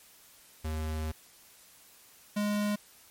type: tone pair in turn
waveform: square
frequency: 78.3 / 207.2 Hz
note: D#2 / G#3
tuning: +11 / -4 cents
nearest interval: octave + perfect fourth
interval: 1685 cents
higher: second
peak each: -32 / -28 dBFS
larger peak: second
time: 0.64-1.12 / 2.36-2.76 s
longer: first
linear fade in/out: 10 ms
effects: white hiss -57 dBFS RMS until 3.1 s + MP3 64 kbps